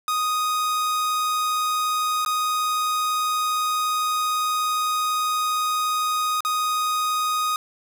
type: tone with dropouts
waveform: 45% pulse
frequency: 1244.5 Hz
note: D#6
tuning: in tune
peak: -21 dBFS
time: 0.08-7.56 s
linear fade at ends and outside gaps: 1 ms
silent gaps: 2.249-2.261 / 6.406-6.449 s
effects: none